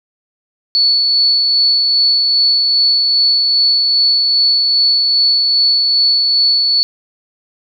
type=tone with tremolo; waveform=sine; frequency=4435 Hz; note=C#8; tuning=in tune; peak=-8 dBFS; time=0.75-6.83 s; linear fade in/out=0 ms; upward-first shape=sine; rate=2.5 Hz; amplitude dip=25%; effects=none